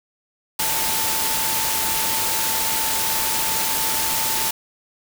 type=tone in noise; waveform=sine; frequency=888 Hz; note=A5; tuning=16 cents sharp; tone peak=-29 dBFS; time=0.59-4.51 s; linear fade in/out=5 ms; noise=white; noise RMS=-22 dBFS; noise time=0.59-4.51 s; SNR=-10 dB; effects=none